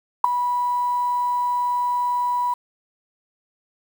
sine tone with ADSR envelope, 979 Hz, B5, 15 cents flat, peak -5 dBFS, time 0.24-2.54 s, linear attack 5 ms, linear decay 3 ms, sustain -14 dB, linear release 6 ms, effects 7-bit

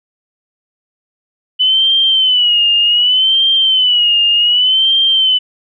sine tone with vibrato, 2991 Hz, F#7, 18 cents sharp, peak -8 dBFS, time 1.59-5.39 s, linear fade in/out 20 ms, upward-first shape sine, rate 0.66 Hz, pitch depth 100 cents each way, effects none

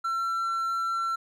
triangle tone, 1351 Hz, E6, 42 cents sharp, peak -24 dBFS, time 0.04-1.16 s, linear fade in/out 10 ms, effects none

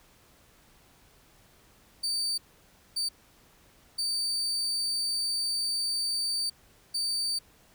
35% pulse tone bursts at uneven times, 4606 Hz, D8, 34 cents flat, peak -26 dBFS, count 4, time 2.03-2.38 / 2.96-3.09 / 3.98-6.5 / 6.94-7.39 s, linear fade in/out 10 ms, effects pink hiss -60 dBFS RMS until 7.74 s

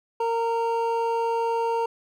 triangle tone pair together, 461 / 922 Hz, A#4 / A#5, -19 / -19 cents, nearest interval octave, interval 1200 cents, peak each -23 dBFS, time 0.2-1.86 s, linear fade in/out 5 ms, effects none

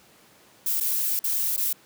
violet noise with dropouts, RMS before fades -25 dBFS, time 0.66-1.73 s, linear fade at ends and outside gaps 5 ms, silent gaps 0.802-0.807 / 1.193-1.24 / 1.565-1.576 s, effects pink hiss -55 dBFS RMS until 1.85 s + high-pass 150 Hz 12 dB/octave

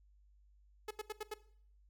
sawtooth tone bursts, 427.5 Hz, A4, 50 cents flat, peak -35 dBFS, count 5, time 0.88-1.34 s, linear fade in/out 5 ms, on 28 ms, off 80 ms, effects noise-tail reverb RT60 0.6 s tail -18 dB re dry + added 50 Hz sine -63 dBFS peak until 1.89 s

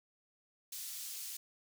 pink high-pass noise, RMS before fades -44 dBFS, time 0.72-1.37 s, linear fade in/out 5 ms, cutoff 5200 Hz, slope 12 dB/octave, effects none

